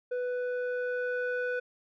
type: tone with low-pass filter sweep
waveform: square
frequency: 495.6 Hz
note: B4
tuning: 6 cents sharp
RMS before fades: -32 dBFS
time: 0.11-1.6 s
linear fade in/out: 10 ms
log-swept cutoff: 1000 to 1700 Hz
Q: 2.4
effects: none